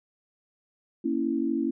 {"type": "chord", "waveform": "sine", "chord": "A# diminished", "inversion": "none", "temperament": "equal", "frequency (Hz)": [233.1, 277.2, 329.6], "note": ["A#3", "C#4", "E4"], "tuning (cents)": [0, 0, 0], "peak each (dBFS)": [-30, -28, -28], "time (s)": [1.04, 1.71], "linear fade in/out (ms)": 10, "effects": []}